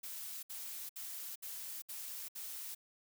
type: noise bursts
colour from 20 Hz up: blue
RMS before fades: -45 dBFS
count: 6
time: 0.03-2.75 s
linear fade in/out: 10 ms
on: 400 ms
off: 64 ms
effects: none